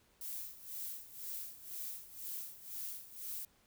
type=noise with tremolo; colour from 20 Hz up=violet; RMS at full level=-42 dBFS; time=0.21-3.45 s; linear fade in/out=2 ms; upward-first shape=sine; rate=2 Hz; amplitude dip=80%; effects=pink hiss -70 dBFS RMS until 3.66 s

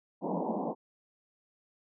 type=band-pass noise; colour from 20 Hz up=pink; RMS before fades=-33 dBFS; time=0.21-0.75 s; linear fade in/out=50 ms; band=170 to 1000 Hz; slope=96 dB/octave; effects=none

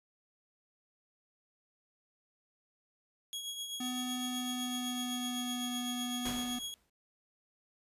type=tone with tremolo; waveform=sawtooth; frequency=3318 Hz; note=G#7; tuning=2 cents flat; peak=-33 dBFS; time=3.33-6.74 s; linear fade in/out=0 ms; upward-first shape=triangle; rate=7.9 Hz; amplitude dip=55%
type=tone with pitch glide; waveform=square; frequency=251.2 to 246.5 Hz; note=B3 to B3; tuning=+30 to -3 cents; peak=-37 dBFS; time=3.8-6.59 s; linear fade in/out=5 ms; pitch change=-33 cents; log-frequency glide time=4.16-5.78 s
type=noise with exponential decay; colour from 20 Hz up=pink; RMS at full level=-38 dBFS; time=6.25-6.9 s; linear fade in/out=5 ms; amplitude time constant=140 ms
effects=resampled to 32000 Hz

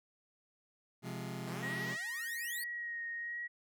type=chord; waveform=sawtooth; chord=F minor; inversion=second; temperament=just; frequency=130.96 / 174.61 / 209.5 Hz; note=C3 / F3 / Ab3; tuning=+2 / 0 / +15 cents; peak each=-39 / -40 / -42 dBFS; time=1.02-1.97 s; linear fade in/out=50 ms
type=exponential sweep; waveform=5% pulse; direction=up; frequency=149 to 4699 Hz; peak=-34 dBFS; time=1.47-2.64 s; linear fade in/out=5 ms
type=tone with vibrato; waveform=sine; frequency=1887 Hz; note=A#6; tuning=21 cents sharp; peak=-38 dBFS; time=1.62-3.48 s; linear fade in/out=20 ms; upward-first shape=sine; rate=1.2 Hz; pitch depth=23 cents each way
effects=none

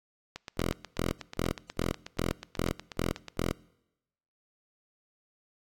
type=click train; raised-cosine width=0.2 ms; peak=-21 dBFS; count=25; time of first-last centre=0.36-3.283 s; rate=8.21 Hz
type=tone bursts; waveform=5% pulse; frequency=42.88 Hz; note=F1; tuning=31 cents flat; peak=-17 dBFS; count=8; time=0.57-3.53 s; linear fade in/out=10 ms; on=160 ms; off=240 ms
effects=noise-tail reverb RT60 0.9 s tail -24 dB re dry + AAC 64 kbps

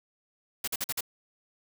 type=noise bursts; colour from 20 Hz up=white; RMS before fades=-31 dBFS; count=5; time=0.64-1.008 s; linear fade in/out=5 ms; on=36 ms; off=47 ms; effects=none

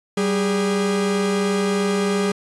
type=tone pair together; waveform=45% pulse; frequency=193.2 / 409.4 Hz; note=G3 / G#4; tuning=-25 / -25 cents; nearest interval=octave + minor second; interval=1300 cents; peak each=-21 / -21 dBFS; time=0.17-2.32 s; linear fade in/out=5 ms; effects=resampled to 24000 Hz

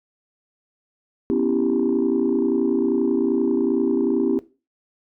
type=chord; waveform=sine; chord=C# half-diminished seventh; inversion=third; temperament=equal; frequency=246.9 / 277.2 / 329.6 / 392 Hz; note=B3 / C#4 / E4 / G4; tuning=0 / 0 / 0 / 0 cents; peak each=-22 dBFS; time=1.3-4.39 s; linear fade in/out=0 ms; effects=noise-tail reverb RT60 0.3 s tail -17 dB re dry + tanh soft clip ceiling -11 dBFS

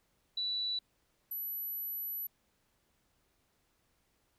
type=tone pair in turn; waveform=sine; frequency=3951 / 11840 Hz; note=B7 / F#9; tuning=0 / 0 cents; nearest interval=octave + perfect fifth; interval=1900 cents; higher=second; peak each=-32 / -36 dBFS; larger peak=first; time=0.37-0.79 / 1.31-2.27 s; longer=second; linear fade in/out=5 ms; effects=pink hiss -75 dBFS RMS until 4.38 s

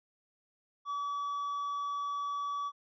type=tone; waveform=triangle; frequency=1144 Hz; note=D6; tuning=46 cents flat; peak=-31 dBFS; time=0.85-2.72 s; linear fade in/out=50 ms; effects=resampled to 16000 Hz

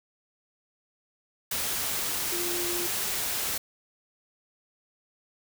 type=tone in noise; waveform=sine; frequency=349.2 Hz; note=F4; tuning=in tune; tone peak=-33 dBFS; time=2.32-2.87 s; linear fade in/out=5 ms; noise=white; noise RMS=-30 dBFS; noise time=1.51-3.58 s; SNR=-6 dB; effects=none

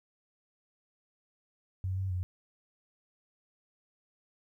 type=tone with pitch steps; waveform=sine; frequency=93.7 / 95.4 / 90.8 Hz; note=F#2 / G2 / F#2; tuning=+22 / -47 / -32 cents; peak=-30 dBFS; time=1.84-2.23 s; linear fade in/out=0 ms; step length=130 ms; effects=12-bit

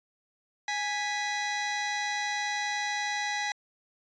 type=tone pair together; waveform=sawtooth; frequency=829 / 1971.7 Hz; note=G#5 / B6; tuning=-3 / -3 cents; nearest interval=octave + minor third; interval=1500 cents; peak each=-28 dBFS; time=0.68-3.52 s; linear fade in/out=2 ms; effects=resampled to 16000 Hz

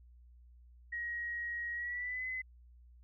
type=tone with pitch glide; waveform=sine; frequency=1893 to 2029 Hz; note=A#6 to B6; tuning=+26 to +46 cents; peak=-36 dBFS; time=0.92-2.42 s; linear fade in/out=10 ms; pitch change=+120 cents; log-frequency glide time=1.74-2.25 s; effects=added 60 Hz sine -56 dBFS peak until 3.03 s

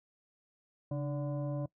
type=tone with frequency modulation; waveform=sine; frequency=140.1 Hz; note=C#3; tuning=19 cents sharp; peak=-32 dBFS; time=0.91-1.66 s; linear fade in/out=5 ms; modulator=438 Hz; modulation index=0.87; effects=noise-tail reverb RT60 0.1 s tail -21 dB re dry

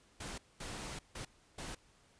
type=noise bursts at uneven times; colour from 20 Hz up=pink; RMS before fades=-44 dBFS; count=4; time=0.2-0.38 / 0.6-0.99 / 1.15-1.25 / 1.58-1.75 s; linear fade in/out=5 ms; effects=pink hiss -67 dBFS RMS until 2.19 s + resampled to 22050 Hz

